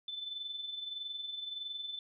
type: tone with amplitude modulation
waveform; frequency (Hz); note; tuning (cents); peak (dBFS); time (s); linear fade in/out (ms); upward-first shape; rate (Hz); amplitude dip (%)
sine; 3520; A7; 0; -36; 0.08-1.99; 2; sine; 21.6; 55
effects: none